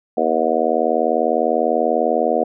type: harmonic tone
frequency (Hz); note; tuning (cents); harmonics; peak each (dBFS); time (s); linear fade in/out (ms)
80.1; E2; -49; 3 / 4 / 5 / 6 / 7 / 8 / 9; -25 / -25 / -25 / -21 / -23 / -21 / -21; 0.17-2.44; 5
effects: none